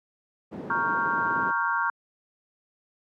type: low-pass noise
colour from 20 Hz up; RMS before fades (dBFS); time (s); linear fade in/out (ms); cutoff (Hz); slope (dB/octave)
white; -34; 0.51-1.52; 20; 310; 12
type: chord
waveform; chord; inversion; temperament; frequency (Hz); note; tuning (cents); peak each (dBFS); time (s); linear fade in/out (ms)
sine; G half-diminished seventh; first; equal; 932.3 / 1108.7 / 1396.9 / 1568; Bb5 / Db6 / F6 / G6; 0 / 0 / 0 / 0; -28 / -29 / -28 / -30; 0.7-1.9; 2
effects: high-pass 200 Hz 12 dB/octave